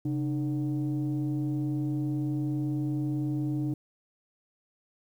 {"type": "tone pair together", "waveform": "sine", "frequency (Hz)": [134.97, 303], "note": ["C#3", "D#4"], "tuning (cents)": [-46, -46], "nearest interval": "octave + major second", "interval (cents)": 1400, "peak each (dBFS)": -28, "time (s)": [0.05, 3.74], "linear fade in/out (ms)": 5, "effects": ["tanh soft clip ceiling -23 dBFS", "10-bit"]}